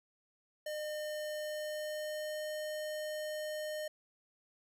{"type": "tone with pitch glide", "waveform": "square", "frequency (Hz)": [607, 611.6], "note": ["D#5", "D#5"], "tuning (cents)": [-43, -30], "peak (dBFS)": -38, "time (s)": [0.66, 3.88], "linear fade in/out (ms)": 5, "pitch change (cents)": 13, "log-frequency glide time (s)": [1.35, 2.44], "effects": []}